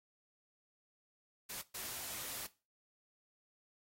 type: noise bursts at uneven times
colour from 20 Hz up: white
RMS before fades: -44 dBFS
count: 2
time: 1.49-1.62 / 1.74-2.47 s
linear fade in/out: 10 ms
effects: noise-tail reverb RT60 0.3 s tail -18 dB re dry + AAC 48 kbps